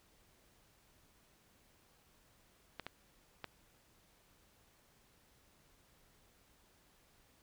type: clicks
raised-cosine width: 0.3 ms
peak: -26 dBFS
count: 3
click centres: 2.797 / 2.866 / 3.443 s
effects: pink hiss -69 dBFS RMS until 7.42 s